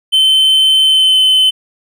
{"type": "tone with pitch glide", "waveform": "triangle", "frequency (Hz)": [3077, 3052], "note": ["G7", "G7"], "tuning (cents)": [-33, -47], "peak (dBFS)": -5, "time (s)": [0.12, 1.51], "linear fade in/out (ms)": 20, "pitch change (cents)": -14, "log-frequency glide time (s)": [0.84, 1.2], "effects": []}